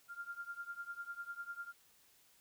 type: tone with tremolo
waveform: sine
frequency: 1396.9 Hz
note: F6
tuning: in tune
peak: -39 dBFS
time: 0.08-1.73 s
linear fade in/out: 50 ms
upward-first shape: triangle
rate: 10 Hz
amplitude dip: 95%
effects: white hiss -68 dBFS RMS until 2.4 s